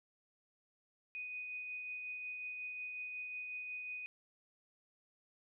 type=tone with tremolo; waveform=sine; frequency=2489 Hz; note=D#7; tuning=in tune; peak=-40 dBFS; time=1.15-4.06 s; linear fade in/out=0 ms; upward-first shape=triangle; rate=5.5 Hz; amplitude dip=30%; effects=none